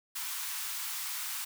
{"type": "high-pass noise", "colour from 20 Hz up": "white", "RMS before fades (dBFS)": -37, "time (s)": [0.15, 1.45], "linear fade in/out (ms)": 10, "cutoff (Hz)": 870, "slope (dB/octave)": 48, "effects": []}